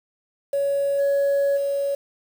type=tone with level steps; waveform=sine; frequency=560 Hz; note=C#5; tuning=18 cents sharp; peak=-18 / -15 / -20 dBFS; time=0.53-1.95 s; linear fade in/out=5 ms; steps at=0.98 / 1.56 s; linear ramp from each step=20 ms; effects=tanh soft clip ceiling -16 dBFS + 7-bit